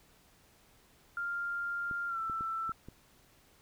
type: tone with pitch glide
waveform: sine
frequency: 1396.9 to 1331.5 Hz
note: F6 to E6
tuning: 0 to +17 cents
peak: -33 dBFS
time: 1.17-2.72 s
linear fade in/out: 2 ms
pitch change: -83 cents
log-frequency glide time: 2.08-2.19 s
type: clicks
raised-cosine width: 3 ms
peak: -33 dBFS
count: 5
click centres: 1.912 / 2.298 / 2.409 / 2.694 / 2.886 s
effects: pink hiss -64 dBFS RMS until 3.61 s